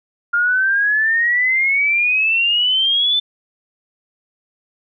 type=exponential sweep; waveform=sine; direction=up; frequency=1401 to 3542 Hz; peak=-13 dBFS; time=0.33-3.2 s; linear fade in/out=10 ms; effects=none